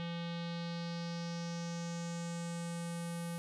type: tone with low-pass filter sweep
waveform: square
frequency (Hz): 170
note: F3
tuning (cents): -46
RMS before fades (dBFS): -40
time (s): 0-3.38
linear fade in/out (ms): 0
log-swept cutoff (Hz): 3400 to 11000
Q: 3.1
effects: none